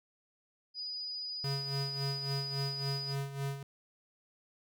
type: tone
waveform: sine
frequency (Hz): 4943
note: D#8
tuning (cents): -12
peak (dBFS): -37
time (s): 0.74-3.16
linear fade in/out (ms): 50
type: tone with tremolo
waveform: square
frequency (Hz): 138.59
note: C#3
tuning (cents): 0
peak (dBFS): -33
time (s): 1.44-3.63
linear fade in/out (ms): 2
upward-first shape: sine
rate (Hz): 3.6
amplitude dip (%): 70
effects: none